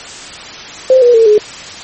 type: tone with pitch steps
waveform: sine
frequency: 519 / 484.2 / 451.8 / 421.6 Hz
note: C5 / B4 / A4 / G#4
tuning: -14 / -34 / +46 / +26 cents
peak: -3 dBFS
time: 0.9-1.38 s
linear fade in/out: 2 ms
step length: 120 ms
effects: white hiss -28 dBFS RMS until 1.83 s + MP3 32 kbps